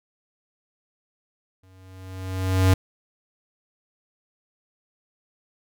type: tone with exponential growth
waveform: square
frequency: 93.8 Hz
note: F#2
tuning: 24 cents sharp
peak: -14 dBFS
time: 1.63-2.74 s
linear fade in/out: 5 ms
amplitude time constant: 240 ms
effects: none